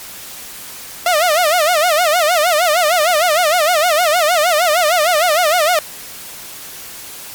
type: tone with vibrato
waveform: sawtooth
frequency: 659.3 Hz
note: E5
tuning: in tune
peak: -7 dBFS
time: 1.06-5.79 s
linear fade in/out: 2 ms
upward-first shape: sine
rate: 6.5 Hz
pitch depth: 180 cents each way
effects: white hiss -32 dBFS RMS until 7.34 s + MP3 96 kbps